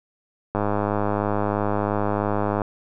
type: click train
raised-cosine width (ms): 1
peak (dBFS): -9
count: 214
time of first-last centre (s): 0.55-2.618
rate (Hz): 103
effects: none